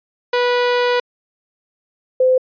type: tone pair in turn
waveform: sawtooth / sine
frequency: 489.7 / 513.4 Hz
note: B4 / C5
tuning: -15 / -33 cents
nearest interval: minor second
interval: 82 cents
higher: second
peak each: -10 dBFS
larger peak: neither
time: 0.33-1 / 2.2-2.38 s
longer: first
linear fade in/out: 5 ms
effects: resampled to 11025 Hz